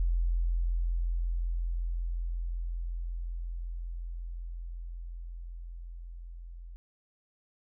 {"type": "tone with level ramp", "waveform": "sine", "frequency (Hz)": 42.71, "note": "F1", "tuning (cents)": -38, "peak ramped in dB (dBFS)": [-24, -42], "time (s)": [0, 6.76], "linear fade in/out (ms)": 0, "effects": []}